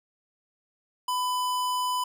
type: tone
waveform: square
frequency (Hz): 1000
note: B5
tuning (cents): +21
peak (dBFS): -26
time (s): 1.08-2.04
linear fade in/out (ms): 5
effects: none